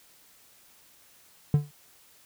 triangle tone with exponential decay, 146.6 Hz, D3, 3 cents flat, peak -13 dBFS, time 1.54-1.71 s, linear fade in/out 2 ms, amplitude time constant 35 ms, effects white hiss -58 dBFS RMS until 2.25 s

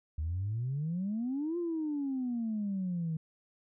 sine exponential two-way sweep, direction up then down, 74.1 to 352 to 156.6 Hz, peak -30 dBFS, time 0.18-3.17 s, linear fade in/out 5 ms, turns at 1.58 s, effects tanh soft clip ceiling -27 dBFS

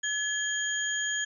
sine tone cluster, 1701 / 3205 / 6760 Hz, G#6 / G7 / G#8, +41 / +38 / +30 cents, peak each -30 / -34 / -33 dBFS, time 0.03-1.25 s, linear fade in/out 10 ms, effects none

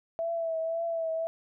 sine tone with vibrato, 659.3 Hz, E5, in tune, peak -28 dBFS, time 0.19-1.27 s, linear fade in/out 0 ms, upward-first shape triangle, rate 1.9 Hz, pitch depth 41 cents each way, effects none

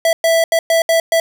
square tone bursts at uneven times, 659.3 Hz, E5, in tune, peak -11 dBFS, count 6, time 0.05-0.13 / 0.24-0.44 / 0.52-0.59 / 0.7-0.82 / 0.89-1 / 1.12-1.2 s, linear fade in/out 2 ms, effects none

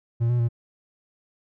triangle tone with pitch steps, 117 / 121.3 / 117.5 Hz, A#2 / B2 / A#2, +7 / -31 / +14 cents, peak -17 dBFS, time 0.2-0.488 s, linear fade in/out 20 ms, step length 96 ms, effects none

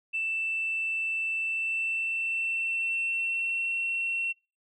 sine tone with pitch glide, 2660 to 2717 Hz, E7 to F7, +15 to -48 cents, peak -26 dBFS, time 0.13-4.33 s, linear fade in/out 20 ms, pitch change +37 cents, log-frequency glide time 1.37-3.74 s, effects noise-tail reverb RT60 0.3 s tail -23 dB re dry + tanh soft clip ceiling -22 dBFS

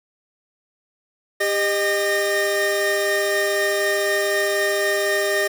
45% pulse tone cluster, 398.9 / 615 / 1841 Hz, G4 / D#5 / A#6, +30 / -20 / -22 cents, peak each -23 dBFS, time 1.4-5.48 s, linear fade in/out 10 ms, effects none

